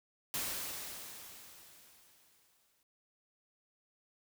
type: noise with exponential decay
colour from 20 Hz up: white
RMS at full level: -36 dBFS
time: 0.34-2.83 s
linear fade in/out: 1 ms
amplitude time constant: 540 ms
effects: none